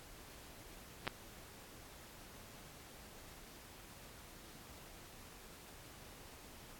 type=clicks; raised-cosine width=0.3 ms; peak=-25 / -19 dBFS; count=2; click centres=1.069 / 1.077 s; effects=pink hiss -56 dBFS RMS until 6.79 s + AAC 64 kbps